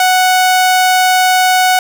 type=tone; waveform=sawtooth; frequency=740 Hz; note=F#5; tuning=in tune; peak=-4 dBFS; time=0-1.79 s; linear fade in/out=2 ms; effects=none